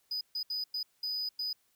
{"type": "tone bursts at uneven times", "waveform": "triangle", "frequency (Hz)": 4978, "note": "D#8", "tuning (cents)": 0, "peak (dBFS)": -31, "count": 6, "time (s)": [[0.11, 0.21], [0.35, 0.43], [0.5, 0.64], [0.74, 0.83], [1.03, 1.29], [1.39, 1.53]], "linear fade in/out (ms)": 5, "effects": ["white hiss -72 dBFS RMS until 1.75 s"]}